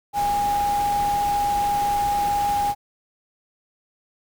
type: tone in noise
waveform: sine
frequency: 817 Hz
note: G#5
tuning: 29 cents flat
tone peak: -19 dBFS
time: 0.13-2.75 s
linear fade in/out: 50 ms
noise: pink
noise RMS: -33 dBFS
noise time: 0.13-2.75 s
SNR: +11 dB
effects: none